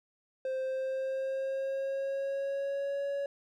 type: tone with pitch glide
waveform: triangle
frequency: 523.3 to 560.9 Hz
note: C5 to C#5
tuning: 0 to +20 cents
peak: -29 dBFS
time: 0.45-3.26 s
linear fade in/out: 2 ms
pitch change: +120 cents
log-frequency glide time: 0.62-3.05 s
effects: none